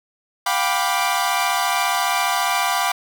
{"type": "chord", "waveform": "sawtooth", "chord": "G dominant seventh", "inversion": "third", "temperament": "equal with one note detuned", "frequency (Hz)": [709.4, 784, 987.8, 1174.7], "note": ["F5", "G5", "B5", "D6"], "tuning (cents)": [27, 0, 0, 0], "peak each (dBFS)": -20, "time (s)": [0.46, 2.92], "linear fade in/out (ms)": 5, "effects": []}